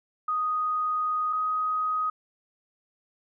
sine tone pair in turn, 1244.5 / 1254.6 Hz, D#6 / D#6, 0 / +14 cents, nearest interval unison, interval 14 cents, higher second, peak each -24 dBFS, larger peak neither, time 0.28-1.33 / 1.33-2.1 s, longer first, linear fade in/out 5 ms, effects none

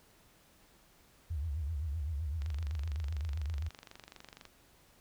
sine tone with vibrato, 76 Hz, D#2, 40 cents flat, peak -33 dBFS, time 1.3-3.69 s, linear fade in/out 10 ms, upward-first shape triangle, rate 7.8 Hz, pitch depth 230 cents each way
click train, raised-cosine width 0.2 ms, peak -31 dBFS, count 50, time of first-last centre 2.42-4.453 s, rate 24.1 Hz
effects pink hiss -64 dBFS RMS until 5 s

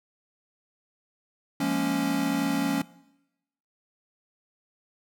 square chord, Bb minor seventh, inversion second, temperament equal, 174.61 / 207.7 / 233.1 / 277.2 Hz, F3 / Ab3 / Bb3 / Db4, 0 / 0 / 0 / 0 cents, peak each -33 / -33 / -33 / -27 dBFS, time 1.6-2.82 s, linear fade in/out 5 ms, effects noise-tail reverb RT60 0.9 s tail -20 dB re dry

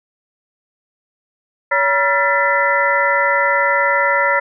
sine tone cluster, 563 / 959 / 1371 / 1770 / 2010 Hz, C#5 / A#5 / F6 / A6 / B6, +27 / +49 / -32 / +10 / +30 cents, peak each -19 dBFS, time 1.71-4.4 s, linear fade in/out 10 ms, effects none

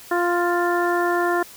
harmonic tone with a mistuned harmonic, 349.2 Hz, F4, in tune, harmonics 1 / 2 / 3 / 4 / 5, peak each -21 / -24 / -26 / -27 / -28 dBFS, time 0.11-1.43 s, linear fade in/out 5 ms, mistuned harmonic 5, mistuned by +18 cents, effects white hiss -43 dBFS RMS until 1.56 s

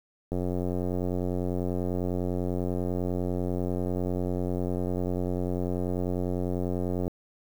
click train, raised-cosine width 2 ms, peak -17 dBFS, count 610, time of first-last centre 0.32-7.079 s, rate 90.1 Hz, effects 8-bit

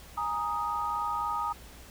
sine chord, Ab suspended second, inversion none, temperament just, 830.6 / 934.4 / 1245.9 Hz, Ab5 / Bb5 / Eb6, 0 / +4 / +2 cents, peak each -36 / -33 / -31 dBFS, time 0.17-1.53 s, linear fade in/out 10 ms, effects added 60 Hz sine -51 dBFS peak until 1.9 s + pink hiss -51 dBFS RMS until 1.9 s

